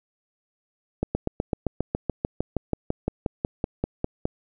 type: slowing click train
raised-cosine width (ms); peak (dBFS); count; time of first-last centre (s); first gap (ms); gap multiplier
2; -10; 21; 1.03-4.254; 120; 1.03
effects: none